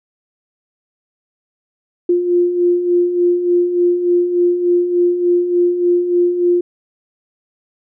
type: beating tone pair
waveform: sine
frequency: 349.2 / 352.6 Hz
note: F4 / F4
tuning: 0 / +17 cents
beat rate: 3.4 Hz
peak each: -20 / -12 dBFS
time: 2.09-6.61 s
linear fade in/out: 5 ms
effects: none